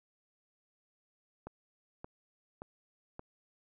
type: click train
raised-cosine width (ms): 1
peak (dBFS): -29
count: 4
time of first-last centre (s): 1.47-3.194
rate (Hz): 1.74
effects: none